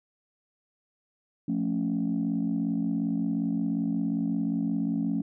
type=chord; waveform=sine; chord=F augmented; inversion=none; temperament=equal; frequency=174.61 / 220 / 277.2 Hz; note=F3 / A3 / C#4; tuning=0 / 0 / 0 cents; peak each=-30 / -28 / -28 dBFS; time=1.48-5.22 s; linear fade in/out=5 ms; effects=tanh soft clip ceiling -19 dBFS